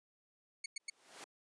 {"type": "tone bursts", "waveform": "15% pulse", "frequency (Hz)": 2217, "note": "C#7", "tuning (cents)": 0, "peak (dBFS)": -33, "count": 3, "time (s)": [0.64, 0.9], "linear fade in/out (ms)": 5, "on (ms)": 20, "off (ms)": 100}
{"type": "noise with exponential growth", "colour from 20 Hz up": "pink", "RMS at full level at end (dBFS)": -46, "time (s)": [0.8, 1.24], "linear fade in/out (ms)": 0, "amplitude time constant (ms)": 95}
{"effects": ["high-pass 400 Hz 12 dB/octave", "resampled to 22050 Hz"]}